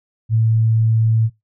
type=tone; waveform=sine; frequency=112 Hz; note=A2; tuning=31 cents sharp; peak=-12 dBFS; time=0.29-1.3 s; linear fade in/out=50 ms; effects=noise-tail reverb RT60 0.2 s tail -22 dB re dry